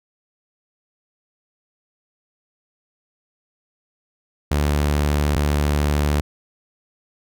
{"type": "tone pair in turn", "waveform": "sawtooth", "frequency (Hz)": [73.42, 73.42], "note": ["D2", "D2"], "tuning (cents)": [0, 0], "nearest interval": "unison", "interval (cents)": 0, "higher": "neither", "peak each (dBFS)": -13, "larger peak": "neither", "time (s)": [[4.51, 5.36], [5.36, 6.21]], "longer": "neither", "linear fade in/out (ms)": 5, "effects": []}